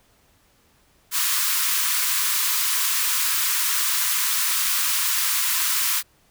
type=high-pass noise; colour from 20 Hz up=white; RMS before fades=-22 dBFS; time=1.11-6.03 s; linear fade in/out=50 ms; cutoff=950 Hz; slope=96 dB/octave; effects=pink hiss -60 dBFS RMS until 6.3 s